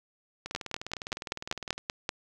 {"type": "two click trains", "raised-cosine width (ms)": 0.2, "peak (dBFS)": [-19, -12], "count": [27, 9], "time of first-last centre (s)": [[0.46, 1.78], [0.55, 2.091]], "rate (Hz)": [19.7, 5.19], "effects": []}